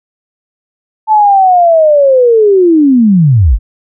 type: linear sweep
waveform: sine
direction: down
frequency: 880 to 39.55 Hz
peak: -3 dBFS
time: 1.07-3.59 s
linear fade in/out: 50 ms
effects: none